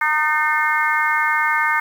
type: harmonic tone with a mistuned harmonic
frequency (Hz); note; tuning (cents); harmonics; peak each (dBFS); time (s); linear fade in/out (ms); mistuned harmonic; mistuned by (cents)
306.2; D#4; -28; 3 / 4 / 5 / 6 / 7; -22 / -22 / -22 / -22 / -22; 0.01-1.8; 5; 6; -34
effects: 7-bit